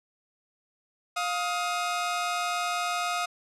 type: tone pair together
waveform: sawtooth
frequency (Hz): 706 / 1258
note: F5 / D#6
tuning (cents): +19 / +19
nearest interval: minor seventh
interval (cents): 1000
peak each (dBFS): -26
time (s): 1.16-3.26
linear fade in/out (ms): 10
effects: low-pass 9000 Hz 12 dB/octave